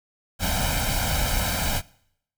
pink noise with comb filter, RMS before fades -24 dBFS, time 0.39-1.82 s, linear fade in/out 50 ms, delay 1.3 ms, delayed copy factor +0.85, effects noise-tail reverb RT60 0.7 s tail -22 dB re dry

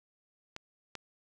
clicks, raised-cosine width 0.2 ms, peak -23 dBFS, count 2, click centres 0.564 / 0.953 s, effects none

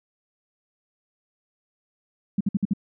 sine tone bursts, 199.7 Hz, G3, 32 cents sharp, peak -18 dBFS, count 5, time 2.38-2.735 s, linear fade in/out 5 ms, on 27 ms, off 55 ms, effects none

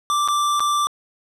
square tone with dropouts, 1174.7 Hz, D6, in tune, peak -18 dBFS, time 0.1-0.87 s, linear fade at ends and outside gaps 0 ms, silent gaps 0.277-0.285 / 0.596-0.604 s, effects low-pass 11000 Hz 12 dB/octave

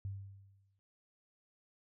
sine tone with exponential decay, 98.2 Hz, G2, 4 cents sharp, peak -36 dBFS, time 0.05-0.79 s, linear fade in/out 0 ms, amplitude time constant 160 ms, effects none

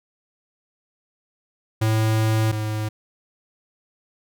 square tone pair in turn, 110 / 107.74 Hz, A2 / A2, 0 / -36 cents, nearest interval unison, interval 36 cents, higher first, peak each -18 / -24 dBFS, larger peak first, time 1.81-2.52 / 2.52-2.89 s, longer first, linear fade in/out 10 ms, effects none

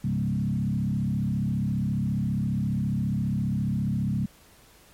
sine tone with frequency modulation, 164.81 Hz, E3, in tune, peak -23 dBFS, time 0.04-4.26 s, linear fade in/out 5 ms, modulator 34.7 Hz, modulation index 1.8, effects pink hiss -55 dBFS RMS until 4.93 s + MP3 64 kbps

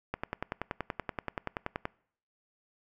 click train, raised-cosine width 0.5 ms, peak -17 dBFS, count 19, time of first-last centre 0.14-1.854 s, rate 10.5 Hz, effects noise-tail reverb RT60 0.6 s tail -24 dB re dry

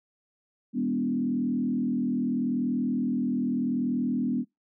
sine tone with frequency modulation, 245.3 Hz, B3, 12 cents flat, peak -24 dBFS, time 0.73-4.45 s, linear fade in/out 50 ms, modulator 40.8 Hz, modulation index 1.1, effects noise-tail reverb RT60 0.2 s tail -25 dB re dry

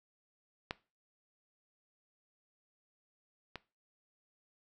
clicks, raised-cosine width 0.3 ms, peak -19 / -25 dBFS, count 2, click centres 0.709 / 3.557 s, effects noise-tail reverb RT60 0.3 s tail -19 dB re dry

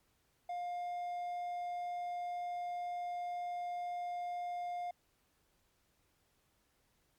triangle tone, 707 Hz, F5, 21 cents sharp, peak -35 dBFS, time 0.49-4.91 s, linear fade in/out 5 ms, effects pink hiss -75 dBFS RMS until 7.18 s + MP3 96 kbps

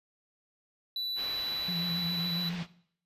triangle tone, 3963 Hz, B7, 5 cents sharp, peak -30 dBFS, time 0.96-2.49 s, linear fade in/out 2 ms
white low-pass noise, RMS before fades -44 dBFS, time 1.15-2.67 s, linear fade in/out 50 ms, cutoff 4000 Hz, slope 24 dB/octave
sine tone with vibrato, 173.1 Hz, F3, 15 cents flat, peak -33 dBFS, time 1.68-2.63 s, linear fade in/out 5 ms, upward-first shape triangle, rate 7.2 Hz, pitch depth 72 cents each way
effects noise-tail reverb RT60 0.6 s tail -17 dB re dry + resampled to 32000 Hz

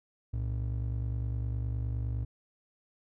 triangle ring-modulated tone, 89.1 Hz, F2, 35 cents sharp, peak -25 dBFS, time 0.33-2.25 s, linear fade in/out 10 ms, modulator 24.9 Hz, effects none

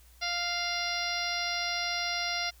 harmonic tone with a mistuned harmonic, 698.5 Hz, F5, in tune, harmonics 1 / 2 / 3 / 4 / 5 / 6 / 7 / 8, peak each -37 / -38 / -35 / -40 / -40 / -38 / -37 / -38 dBFS, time 0.21-2.51 s, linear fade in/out 20 ms, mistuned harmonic 6, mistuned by -17 cents, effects added 60 Hz sine -55 dBFS peak until 2.6 s + white hiss -61 dBFS RMS until 2.6 s

